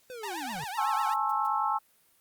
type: linear sweep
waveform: square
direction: down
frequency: 519 to 130.81 Hz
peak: -40 dBFS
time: 0.1-0.64 s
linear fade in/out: 0 ms
type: tone with vibrato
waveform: sawtooth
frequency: 839 Hz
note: G#5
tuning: 17 cents sharp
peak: -31 dBFS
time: 0.23-1.14 s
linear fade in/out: 5 ms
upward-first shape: triangle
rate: 8 Hz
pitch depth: 260 cents each way
type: noise bursts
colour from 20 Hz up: blue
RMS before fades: -50 dBFS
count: 6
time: 0.67-1.47 s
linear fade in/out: 5 ms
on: 25 ms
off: 130 ms
type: chord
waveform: sine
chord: A major seventh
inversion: third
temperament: equal with one note detuned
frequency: 830.6 / 880 / 1080.3 / 1318.5 Hz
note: G#5 / A5 / C#6 / E6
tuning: 0 / 0 / -45 / 0 cents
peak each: -31 dBFS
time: 0.77-1.79 s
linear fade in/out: 20 ms
effects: white hiss -65 dBFS RMS until 2.2 s + Opus 48 kbps